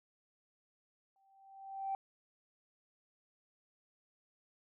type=tone with exponential growth; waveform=sine; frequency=779 Hz; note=G5; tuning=11 cents flat; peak=-32 dBFS; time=1.16-1.95 s; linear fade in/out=1 ms; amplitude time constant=170 ms; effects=tanh soft clip ceiling -28 dBFS